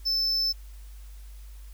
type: tone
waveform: triangle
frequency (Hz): 5274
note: E8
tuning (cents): 0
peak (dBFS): -22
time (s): 0.05-0.53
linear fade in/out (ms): 20
effects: added 50 Hz sine -41 dBFS peak until 1.73 s + white hiss -58 dBFS RMS until 1.73 s